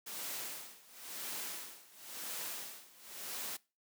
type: noise with tremolo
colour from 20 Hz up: white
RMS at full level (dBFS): -41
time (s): 0.06-3.57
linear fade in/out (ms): 10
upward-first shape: sine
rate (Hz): 0.96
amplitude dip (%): 90
effects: noise-tail reverb RT60 0.3 s tail -22 dB re dry + high-pass 200 Hz 12 dB/octave